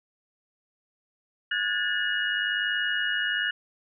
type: tone cluster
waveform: sine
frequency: 1456 / 1652 / 1753 / 2888 Hz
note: F#6 / G#6 / A6 / F#7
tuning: -28 / -10 / -7 / -43 cents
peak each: -30 dBFS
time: 1.51-3.51 s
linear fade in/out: 5 ms
effects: none